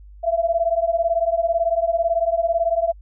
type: beating tone pair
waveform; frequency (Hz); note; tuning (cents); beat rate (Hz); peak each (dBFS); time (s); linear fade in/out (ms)
sine; 662 / 680; E5 / F5; +7 / -46; 18; -20; 0.23-2.93; 20
effects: added 50 Hz sine -40 dBFS peak until 3.01 s